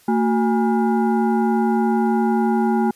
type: tone with frequency modulation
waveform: sine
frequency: 226.4 Hz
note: A3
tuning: 50 cents sharp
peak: -15 dBFS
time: 0.08-2.91 s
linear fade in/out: 5 ms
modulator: 596 Hz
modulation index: 1
effects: white hiss -53 dBFS RMS until 2.95 s + resampled to 32000 Hz